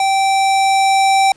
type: tone with level ramp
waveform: square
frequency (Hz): 778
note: G5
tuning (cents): -13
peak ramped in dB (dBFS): -13 to -10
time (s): 0-1.32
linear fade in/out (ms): 2
effects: pink hiss -50 dBFS RMS until 1.36 s + resampled to 22050 Hz